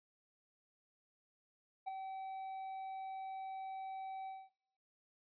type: tone with ADSR envelope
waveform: triangle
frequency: 767 Hz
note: G5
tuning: 38 cents flat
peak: -34 dBFS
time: 1.86-4.5 s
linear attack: 22 ms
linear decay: 7 ms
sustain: -6 dB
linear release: 230 ms
effects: noise-tail reverb RT60 0.7 s tail -23 dB re dry + resampled to 11025 Hz